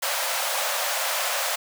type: high-pass noise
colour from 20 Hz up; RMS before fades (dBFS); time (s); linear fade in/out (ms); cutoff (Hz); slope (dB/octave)
pink; -26; 0.02-1.56; 10; 520; 96
effects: none